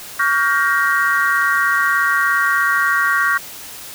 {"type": "chord", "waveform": "sine", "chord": "G half-diminished seventh", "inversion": "second", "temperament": "just", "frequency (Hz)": [1128.9, 1411.2, 1568, 1881.6], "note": ["Db6", "F6", "G6", "Bb6"], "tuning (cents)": [31, 18, 0, 16], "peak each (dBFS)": -19, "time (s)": [0.19, 3.38], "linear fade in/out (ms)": 10, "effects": ["white hiss -34 dBFS RMS until 3.94 s"]}